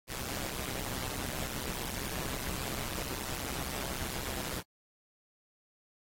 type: noise with amplitude modulation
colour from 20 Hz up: pink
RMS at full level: -34 dBFS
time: 0.07-4.63 s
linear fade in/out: 50 ms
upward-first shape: sine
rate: 130 Hz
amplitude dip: 90%
effects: AAC 48 kbps